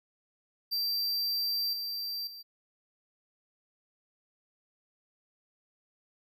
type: tone with level steps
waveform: square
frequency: 4699 Hz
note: D8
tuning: in tune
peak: -29 / -34 / -44 dBFS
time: 0.71-2.43 s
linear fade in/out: 20 ms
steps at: 1.73 / 2.27 s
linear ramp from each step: 2 ms
effects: none